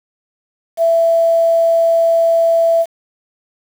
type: tone with quantisation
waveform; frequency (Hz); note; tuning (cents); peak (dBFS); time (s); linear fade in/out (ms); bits
sine; 665; E5; +15; -9; 0.77-2.86; 50; 6
effects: none